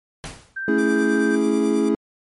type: noise with exponential decay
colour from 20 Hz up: pink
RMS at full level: -30 dBFS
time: 0.24-0.63 s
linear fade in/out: 0 ms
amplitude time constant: 83 ms
type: tone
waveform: sine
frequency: 1568 Hz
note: G6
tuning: in tune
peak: -25 dBFS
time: 0.56-1.36 s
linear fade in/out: 10 ms
type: chord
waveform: triangle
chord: A major seventh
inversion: none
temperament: equal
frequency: 220 / 277.2 / 329.6 / 415.3 Hz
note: A3 / C#4 / E4 / G#4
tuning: 0 / 0 / 0 / 0 cents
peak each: -20 dBFS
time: 0.68-1.95 s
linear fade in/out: 2 ms
type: tone with tremolo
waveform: 5% pulse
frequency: 1174 Hz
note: D6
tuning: 1 cent flat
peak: -23 dBFS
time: 0.78-1.89 s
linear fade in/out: 5 ms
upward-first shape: triangle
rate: 9.3 Hz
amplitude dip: 65%
effects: MP3 48 kbps